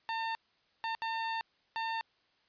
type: tone bursts at uneven times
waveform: sawtooth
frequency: 903 Hz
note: A5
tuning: 45 cents sharp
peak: -29 dBFS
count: 4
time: 0.09-0.35 / 0.84-0.95 / 1.02-1.41 / 1.76-2.01 s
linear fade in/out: 0 ms
effects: white hiss -71 dBFS RMS until 2.48 s + resampled to 11025 Hz